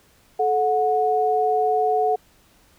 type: tone pair together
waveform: sine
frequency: 434.1 / 731.5 Hz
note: A4 / F#5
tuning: -23 / -20 cents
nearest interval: major sixth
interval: 903 cents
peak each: -21 / -19 dBFS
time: 0.39-2.16 s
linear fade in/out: 10 ms
effects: pink hiss -57 dBFS RMS until 2.78 s